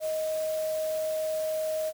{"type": "tone in noise", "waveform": "sine", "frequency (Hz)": 627, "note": "D#5", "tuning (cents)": 13, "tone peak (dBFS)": -27, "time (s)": [0, 1.93], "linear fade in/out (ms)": 50, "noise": "white", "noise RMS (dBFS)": -43, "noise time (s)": [0, 1.93], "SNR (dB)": 13, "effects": []}